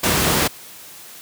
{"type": "noise", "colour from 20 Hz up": "pink", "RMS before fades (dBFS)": -17, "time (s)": [0.03, 0.48], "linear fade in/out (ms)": 10, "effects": ["white hiss -40 dBFS RMS until 1.21 s", "high-pass 80 Hz 12 dB/octave"]}